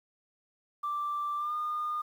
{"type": "tone with pitch glide", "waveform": "sine", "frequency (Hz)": [1174.7, 1217.5], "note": ["D6", "D#6"], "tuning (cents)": [0, -38], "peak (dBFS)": -29, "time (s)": [0.83, 2.02], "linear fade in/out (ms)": 10, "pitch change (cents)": 62, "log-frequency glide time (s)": [1.37, 1.54], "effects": ["tanh soft clip ceiling -26 dBFS", "10-bit"]}